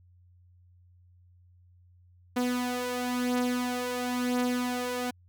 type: beating tone pair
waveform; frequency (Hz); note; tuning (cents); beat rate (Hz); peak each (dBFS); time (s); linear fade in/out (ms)
sawtooth; 246.9 / 247.88; B3 / B3; 0 / +7; 0.98; -29 / -25; 2.36-5.11; 10
effects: added 89 Hz sine -56 dBFS peak until 5.28 s